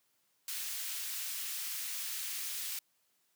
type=high-pass noise; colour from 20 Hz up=white; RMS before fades=-39 dBFS; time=0.48-2.79 s; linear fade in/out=2 ms; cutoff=1900 Hz; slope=12 dB/octave; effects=white hiss -75 dBFS RMS until 3.35 s + high-pass 100 Hz 12 dB/octave